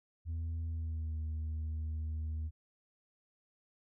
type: tone with pitch glide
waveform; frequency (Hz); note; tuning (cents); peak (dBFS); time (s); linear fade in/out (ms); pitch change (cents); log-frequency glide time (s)
sine; 82 to 78.43; E2 to D#2; -9 to +14; -32; 0.25-2.51; 50; -77; 0.67-1.18
effects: tanh soft clip ceiling -34 dBFS